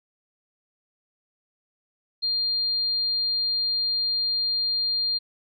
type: tone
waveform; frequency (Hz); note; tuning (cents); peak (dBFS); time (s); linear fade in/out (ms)
sine; 4200; C8; +6; -22; 2.22-5.19; 20
effects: none